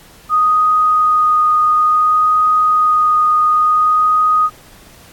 sine tone with vibrato, 1241 Hz, D#6, 5 cents flat, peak -9 dBFS, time 0.29-4.5 s, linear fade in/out 50 ms, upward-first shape sine, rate 0.57 Hz, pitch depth 9 cents each way, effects pink hiss -43 dBFS RMS until 5.12 s + AAC 64 kbps

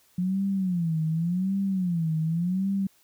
sine tone with vibrato, 176.3 Hz, F3, 17 cents sharp, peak -23 dBFS, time 0.18-2.87 s, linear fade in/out 5 ms, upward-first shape sine, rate 0.88 Hz, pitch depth 190 cents each way, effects white hiss -62 dBFS RMS until 3.03 s

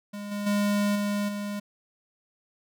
square tone with level steps, 204.7 Hz, G#3, 25 cents flat, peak -35 / -30 / -23 / -26 / -31 dBFS, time 0.13-1.6 s, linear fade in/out 10 ms, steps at 0.31 / 0.46 / 0.95 / 1.28 s, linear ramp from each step 10 ms, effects none

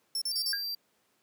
sawtooth tone bursts, 5400 Hz, E8, 41 cents sharp, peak -27 dBFS, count 4, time 0.15-0.525 s, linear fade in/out 2 ms, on 66 ms, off 37 ms
square tone, 4703 Hz, D8, 2 cents sharp, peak -33 dBFS, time 0.31-0.75 s, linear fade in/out 5 ms
sine tone with exponential decay, 1620 Hz, G#6, 43 cents flat, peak -26 dBFS, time 0.53-0.64 s, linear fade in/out 2 ms, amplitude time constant 23 ms
effects pink hiss -71 dBFS RMS until 1.22 s + high-pass 200 Hz 12 dB/octave

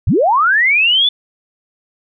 sine linear sweep, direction up, 56.1 to 3520 Hz, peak -9 dBFS, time 0.07-1.09 s, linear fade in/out 5 ms, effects none

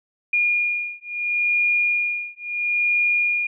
sine beating tone pair, 2426 / 2426.74 Hz, D#7 / D#7, -44 / -44 cents, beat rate 0.74 Hz, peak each -22 dBFS, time 0.33-3.47 s, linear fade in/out 5 ms, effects none

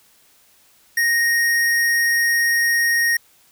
square tone, 1864.7 Hz, A#6, in tune, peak -16 dBFS, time 0.97-3.17 s, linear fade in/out 5 ms, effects white hiss -55 dBFS RMS until 3.51 s

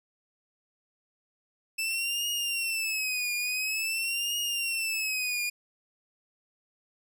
sawtooth tone with vibrato, 2637 Hz, E7, in tune, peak -25 dBFS, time 1.78-5.5 s, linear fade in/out 10 ms, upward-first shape triangle, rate 0.48 Hz, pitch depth 150 cents each way, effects none

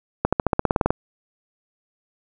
accelerating click train, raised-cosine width 1 ms, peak -3 dBFS, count 12, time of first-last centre 0.25-0.905 s, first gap 76 ms, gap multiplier 0.95, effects none

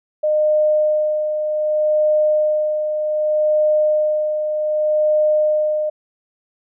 sine tone with tremolo, 610 Hz, D#5, 34 cents flat, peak -12 dBFS, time 0.23-5.9 s, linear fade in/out 10 ms, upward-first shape sine, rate 0.65 Hz, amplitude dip 50%, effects none

